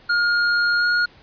square tone with pitch glide, 1421 to 1434.2 Hz, F6 to F6, +30 to +46 cents, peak -17 dBFS, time 0.09-1.06 s, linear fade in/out 10 ms, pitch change +16 cents, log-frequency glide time 0.78-0.84 s, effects pink hiss -50 dBFS RMS until 1.22 s + resampled to 11025 Hz

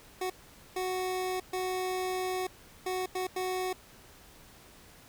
25% pulse tone bursts at uneven times, 370 Hz, F#4, in tune, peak -27 dBFS, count 6, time 0.21-0.3 / 0.76-1.4 / 1.53-2.47 / 2.86-3.06 / 3.15-3.27 / 3.36-3.73 s, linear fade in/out 5 ms, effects pink hiss -55 dBFS RMS until 5.08 s

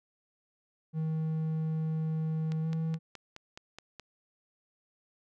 triangle tone with pitch glide, 158.5 to 161.27 Hz, D#3 to E3, +32 to -38 cents, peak -27 dBFS, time 0.93-2.99 s, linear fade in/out 50 ms, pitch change +30 cents, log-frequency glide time 2.62-2.67 s
click train, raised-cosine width 0.2 ms, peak -27 dBFS, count 8, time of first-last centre 2.52-3.997 s, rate 4.74 Hz
effects none

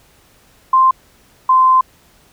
sine tone pair in turn, 1046.5 / 1036.3 Hz, C6 / C6, 0 / -17 cents, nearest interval unison, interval 17 cents, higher first, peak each -7 dBFS, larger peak neither, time 0.73-0.91 / 1.49-1.81 s, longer second, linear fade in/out 5 ms, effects pink hiss -51 dBFS RMS until 2.32 s

